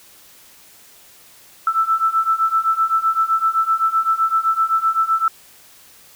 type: beating tone pair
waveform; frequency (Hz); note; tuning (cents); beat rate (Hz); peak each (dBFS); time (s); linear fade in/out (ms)
sine; 1318.5 / 1326.3; E6 / E6; 0 / +10; 7.8; -19 / -17; 1.67-5.28; 2
effects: white hiss -47 dBFS RMS until 6.15 s